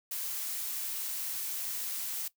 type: noise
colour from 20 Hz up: blue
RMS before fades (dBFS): -36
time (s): 0.11-2.28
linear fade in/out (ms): 5
effects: noise-tail reverb RT60 0.1 s tail -17 dB re dry